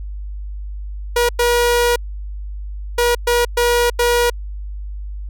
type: tone bursts at uneven times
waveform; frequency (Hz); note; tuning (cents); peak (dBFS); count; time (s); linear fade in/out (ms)
sawtooth; 480; B4; -49; -9; 6; 1.16-1.29 / 1.39-1.96 / 2.98-3.15 / 3.27-3.45 / 3.57-3.9 / 3.99-4.3; 5
effects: added 50 Hz sine -25 dBFS peak until 5.29 s